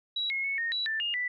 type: tone with pitch steps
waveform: sine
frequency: 3891 / 2164 / 2205 / 1847 / 3926 / 1772 / 2837 / 1977 Hz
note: B7 / C#7 / C#7 / A#6 / B7 / A6 / F7 / B6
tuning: -27 / -42 / -10 / -16 / -11 / +12 / +27 / +1 cents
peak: -28 dBFS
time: 0.16-1.28 s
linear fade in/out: 5 ms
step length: 140 ms
effects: none